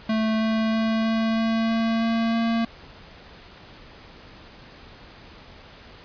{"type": "tone with pitch steps", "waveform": "square", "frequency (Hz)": [220, 221.3, 222.6, 223.8, 225.1, 226.4, 227.8, 229.1], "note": ["A3", "A3", "A3", "A3", "A3", "A3", "A#3", "A#3"], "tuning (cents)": [0, 10, 20, 30, 40, 50, -40, -30], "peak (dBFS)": -21, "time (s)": [0.09, 2.65], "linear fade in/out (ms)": 5, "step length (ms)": 320, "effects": ["pink hiss -46 dBFS RMS until 6.04 s", "resampled to 11025 Hz"]}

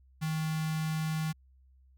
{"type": "tone with notch filter", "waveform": "square", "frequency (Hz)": 157.6, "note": "D#3", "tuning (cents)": 23, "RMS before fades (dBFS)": -32, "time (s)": [0.21, 1.33], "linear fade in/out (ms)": 20, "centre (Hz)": 490, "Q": 0.84, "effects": ["added 65 Hz sine -58 dBFS peak until 1.97 s"]}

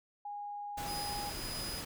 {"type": "tone", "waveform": "sine", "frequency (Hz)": 821, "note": "G#5", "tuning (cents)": -20, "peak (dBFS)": -39, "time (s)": [0.25, 1.3], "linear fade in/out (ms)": 5}
{"type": "noise", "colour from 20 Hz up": "pink", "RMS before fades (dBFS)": -42, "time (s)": [0.77, 1.85], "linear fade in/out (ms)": 10}
{"type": "tone with tremolo", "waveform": "sawtooth", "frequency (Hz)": 4978, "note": "D#8", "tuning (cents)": 0, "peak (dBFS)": -37, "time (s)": [0.85, 1.84], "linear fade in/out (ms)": 50, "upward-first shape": "sine", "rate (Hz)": 1.6, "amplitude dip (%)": 40}
{"effects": []}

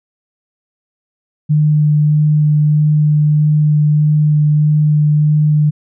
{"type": "tone with vibrato", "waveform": "sine", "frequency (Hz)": 150.7, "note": "D3", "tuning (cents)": 45, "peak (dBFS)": -8, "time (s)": [1.49, 5.71], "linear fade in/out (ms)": 20, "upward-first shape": "sine", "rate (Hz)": 1.6, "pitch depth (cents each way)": 9, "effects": []}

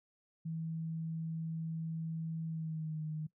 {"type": "tone with pitch glide", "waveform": "sine", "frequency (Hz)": [162.2, 155.05], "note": ["E3", "D#3"], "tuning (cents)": [-28, -6], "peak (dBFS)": -36, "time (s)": [0.45, 3.27], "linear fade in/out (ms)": 10, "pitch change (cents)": -78, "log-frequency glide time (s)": [2.47, 3.02], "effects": ["noise-tail reverb RT60 0.1 s tail -20 dB re dry"]}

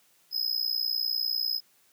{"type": "tone with amplitude modulation", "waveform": "square", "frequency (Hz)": 5090, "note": "D#8", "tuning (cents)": 39, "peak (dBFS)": -23, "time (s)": [0.31, 1.61], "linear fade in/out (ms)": 50, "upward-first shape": "sine", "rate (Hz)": 60, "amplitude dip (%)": 95, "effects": ["white hiss -64 dBFS RMS until 1.92 s", "high-pass 100 Hz 12 dB/octave"]}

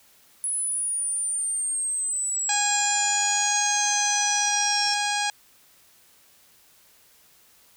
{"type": "exponential sweep", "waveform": "sine", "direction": "down", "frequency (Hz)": [10270, 5420], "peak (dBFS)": -24, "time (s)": [0.44, 4.94], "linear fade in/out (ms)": 0}
{"type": "harmonic tone", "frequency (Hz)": 823, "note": "G#5", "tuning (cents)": -16, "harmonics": [1, 2, 3, 4, 5, 6, 7, 8, 9, 10], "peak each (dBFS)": [-27, -30, -32, -33, -34, -35, -35, -36, -37, -37], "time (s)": [2.49, 5.3], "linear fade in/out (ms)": 2}
{"effects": ["white hiss -57 dBFS RMS until 7.76 s"]}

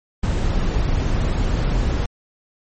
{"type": "noise", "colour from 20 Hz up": "brown", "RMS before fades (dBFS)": -19, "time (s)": [0.23, 2.06], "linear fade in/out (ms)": 5, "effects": ["MP3 32 kbps"]}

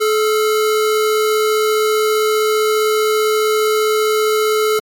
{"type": "tone pair together", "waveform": "square", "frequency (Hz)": [430, 1365.2], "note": ["A4", "F6"], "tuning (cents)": [-40, -40], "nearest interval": "octave + minor sixth", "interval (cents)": 2000, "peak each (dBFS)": [-14, -23], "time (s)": [0, 4.8], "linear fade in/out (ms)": 20, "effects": ["AAC 64 kbps"]}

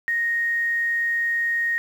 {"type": "tone", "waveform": "sine", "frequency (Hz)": 1864.7, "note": "A#6", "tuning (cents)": 0, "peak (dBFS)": -20, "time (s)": [0.08, 1.78], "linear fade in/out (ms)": 0, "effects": ["8-bit"]}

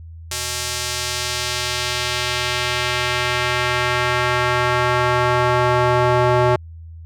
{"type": "tone with band-pass filter sweep", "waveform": "square", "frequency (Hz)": 123.47, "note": "B2", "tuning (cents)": 0, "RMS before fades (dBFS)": -19, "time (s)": [0.31, 6.56], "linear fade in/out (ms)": 5, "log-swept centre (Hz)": [7300, 730], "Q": 0.9, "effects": ["added 82 Hz sine -34 dBFS peak until 7.05 s"]}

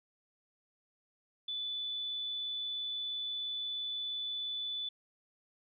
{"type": "tone", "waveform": "sine", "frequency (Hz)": 3483, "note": "A7", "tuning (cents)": -18, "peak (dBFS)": -35, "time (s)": [1.48, 4.89], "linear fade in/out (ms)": 5, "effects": []}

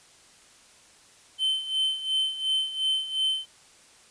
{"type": "tone with tremolo", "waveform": "triangle", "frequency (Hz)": 3078, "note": "G7", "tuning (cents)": -32, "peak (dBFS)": -20, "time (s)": [1.38, 3.46], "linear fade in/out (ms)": 50, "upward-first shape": "sine", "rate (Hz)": 2.8, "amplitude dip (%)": 75, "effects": ["white hiss -55 dBFS RMS until 4.1 s", "resampled to 22050 Hz"]}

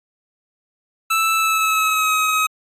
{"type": "tone with pitch glide", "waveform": "25% pulse", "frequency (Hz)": [1319, 1268.9], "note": ["E6", "D#6"], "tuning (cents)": [1, 34], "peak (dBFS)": -12, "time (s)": [1.1, 2.47], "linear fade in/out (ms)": 10, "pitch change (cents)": -67, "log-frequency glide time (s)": [1.34, 2.14], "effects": ["AAC 48 kbps"]}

